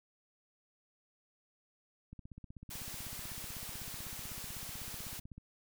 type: click train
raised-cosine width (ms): 5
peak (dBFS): -36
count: 53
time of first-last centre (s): 2.13-5.38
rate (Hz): 16
type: noise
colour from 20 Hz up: white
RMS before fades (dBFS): -45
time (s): 2.7-5.2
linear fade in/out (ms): 10
effects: none